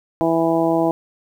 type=harmonic tone; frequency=164.81 Hz; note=E3; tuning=in tune; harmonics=1 / 2 / 3 / 4 / 5 / 6; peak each=-27 / -18 / -24 / -20 / -24 / -28 dBFS; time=0.21-0.91 s; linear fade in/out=0 ms; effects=8-bit